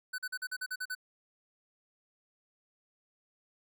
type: tone bursts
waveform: square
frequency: 1500 Hz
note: F#6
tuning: 23 cents sharp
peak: -35 dBFS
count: 9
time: 0.13-0.951 s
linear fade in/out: 10 ms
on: 53 ms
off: 43 ms
effects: none